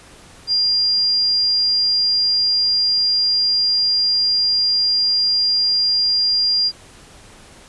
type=tone; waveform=sine; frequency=4800 Hz; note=D8; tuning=37 cents sharp; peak=-14 dBFS; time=0.47-6.72 s; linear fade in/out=50 ms; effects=pink hiss -44 dBFS RMS until 7.68 s + resampled to 24000 Hz